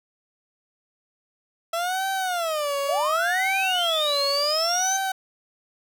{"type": "tone with vibrato", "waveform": "30% pulse", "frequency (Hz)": 658, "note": "E5", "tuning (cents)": -3, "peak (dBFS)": -21, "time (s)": [1.73, 5.12], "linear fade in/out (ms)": 5, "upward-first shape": "sine", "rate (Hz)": 0.69, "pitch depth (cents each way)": 280}
{"type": "linear sweep", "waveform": "sine", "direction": "up", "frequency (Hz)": [539, 6272], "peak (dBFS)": -23, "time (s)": [2.87, 4.98], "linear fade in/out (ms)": 20}
{"effects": []}